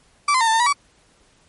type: tone with pitch steps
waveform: 35% pulse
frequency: 1161 / 1030 / 913 / 889 / 905 / 966 / 1143 Hz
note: D6 / C6 / A#5 / A5 / A5 / B5 / D6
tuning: -20 / -28 / -36 / +18 / +48 / -39 / -47 cents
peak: -13 dBFS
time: 0.28-0.728 s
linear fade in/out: 5 ms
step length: 64 ms
effects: pink hiss -57 dBFS RMS until 1.48 s + MP3 48 kbps